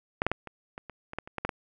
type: clicks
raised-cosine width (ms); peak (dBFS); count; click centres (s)
0.5; -10 / -9 / -12 / -25 / -24 / -26 / -24 / -16 / -28 / -17 / -13 / -16; 12; 0.219 / 0.266 / 0.316 / 0.473 / 0.779 / 0.897 / 1.134 / 1.186 / 1.275 / 1.383 / 1.45 / 1.492
effects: none